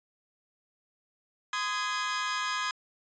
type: chord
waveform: sawtooth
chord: Ab major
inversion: first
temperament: equal with one note detuned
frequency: 1025.6 / 1244.5 / 1661.2 Hz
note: C6 / Eb6 / Ab6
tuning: -35 / 0 / 0 cents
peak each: -30 / -30 / -30 dBFS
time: 1.53-2.71 s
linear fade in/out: 2 ms
effects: resampled to 16000 Hz